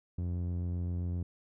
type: tone with low-pass filter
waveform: sawtooth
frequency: 87.7 Hz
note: F2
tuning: 8 cents sharp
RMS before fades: -34 dBFS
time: 0.18-1.23 s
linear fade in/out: 5 ms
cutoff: 240 Hz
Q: 0.51
effects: none